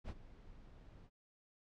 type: noise with ADSR envelope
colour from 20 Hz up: brown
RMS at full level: -41 dBFS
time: 0.04-1.1 s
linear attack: 49 ms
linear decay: 47 ms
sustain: -16 dB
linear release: 49 ms
effects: low-pass 5000 Hz 12 dB/octave